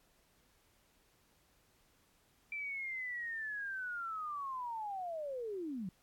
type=linear sweep; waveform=sine; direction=down; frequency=2349 to 170.9 Hz; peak=-38 dBFS; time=2.52-5.89 s; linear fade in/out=2 ms; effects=pink hiss -71 dBFS RMS until 6.02 s + AAC 64 kbps